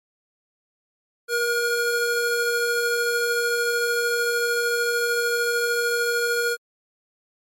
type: tone pair together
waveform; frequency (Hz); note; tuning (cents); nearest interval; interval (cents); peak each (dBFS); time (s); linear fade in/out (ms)
square; 473.9 / 1435; A#4 / F6; +28 / +47; octave + perfect fifth; 1919; -24; 1.28-6.57; 50
effects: MP3 64 kbps